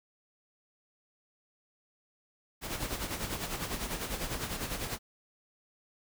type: noise with tremolo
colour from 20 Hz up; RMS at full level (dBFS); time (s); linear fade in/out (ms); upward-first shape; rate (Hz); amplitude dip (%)
pink; -34; 2.61-4.99; 50; sine; 10; 60
effects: none